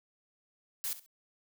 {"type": "noise with echo", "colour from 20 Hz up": "blue", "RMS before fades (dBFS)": -35, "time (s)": [0.84, 0.93], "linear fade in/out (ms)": 0, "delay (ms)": 66, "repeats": 2, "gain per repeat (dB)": -14, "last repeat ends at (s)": 1.062, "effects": []}